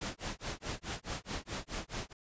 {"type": "noise with tremolo", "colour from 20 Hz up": "pink", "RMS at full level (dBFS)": -37, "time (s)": [0.01, 2.13], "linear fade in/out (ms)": 5, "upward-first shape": "sine", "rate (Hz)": 4.7, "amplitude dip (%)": 100, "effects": ["resampled to 16000 Hz"]}